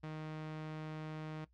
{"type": "tone with low-pass filter", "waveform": "sawtooth", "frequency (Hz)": 155.56, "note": "D#3", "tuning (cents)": 0, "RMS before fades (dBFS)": -44, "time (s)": [0.03, 1.45], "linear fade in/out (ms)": 10, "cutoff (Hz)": 3400, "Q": 0.63, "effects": ["noise-tail reverb RT60 0.1 s tail -17 dB re dry", "added 60 Hz sine -67 dBFS peak until 1.53 s"]}